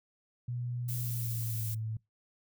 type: tone with pitch glide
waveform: sine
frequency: 121.8 to 110.41 Hz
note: B2 to A2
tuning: -24 to +6 cents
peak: -33 dBFS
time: 0.48-1.97 s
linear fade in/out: 5 ms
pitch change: -170 cents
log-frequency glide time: 0.99-1.7 s
type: noise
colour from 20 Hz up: violet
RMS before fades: -40 dBFS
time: 0.88-1.75 s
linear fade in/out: 10 ms
effects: noise-tail reverb RT60 0.2 s tail -24 dB re dry